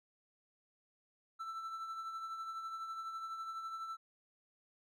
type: tone with tremolo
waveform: triangle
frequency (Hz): 1329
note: E6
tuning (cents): +14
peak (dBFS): -37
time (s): 1.39-3.97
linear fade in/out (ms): 20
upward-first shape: triangle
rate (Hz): 12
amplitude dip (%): 50
effects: none